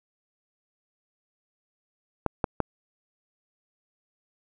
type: clicks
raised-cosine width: 1 ms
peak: -9 dBFS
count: 3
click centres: 2.263 / 2.442 / 2.603 s
effects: none